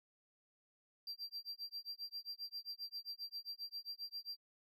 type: tone with tremolo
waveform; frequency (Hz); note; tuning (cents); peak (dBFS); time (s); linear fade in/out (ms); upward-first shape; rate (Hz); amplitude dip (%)
triangle; 4723; D8; +9; -40; 1.07-4.37; 2; sine; 7.5; 100
effects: none